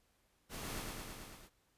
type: noise with echo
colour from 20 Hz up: pink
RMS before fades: -45 dBFS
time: 0.49-0.84 s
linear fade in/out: 50 ms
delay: 110 ms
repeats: 6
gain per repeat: -2 dB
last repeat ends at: 1.5 s
effects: pink hiss -75 dBFS RMS until 1.77 s + resampled to 32000 Hz